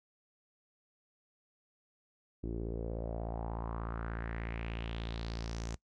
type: tone with low-pass filter sweep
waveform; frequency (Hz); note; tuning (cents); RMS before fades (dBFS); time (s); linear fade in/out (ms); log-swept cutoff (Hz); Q
sawtooth; 56.6; A1; +50; -39; 2.43-5.76; 10; 330 to 6900; 3.6
effects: noise-tail reverb RT60 0.1 s tail -21 dB re dry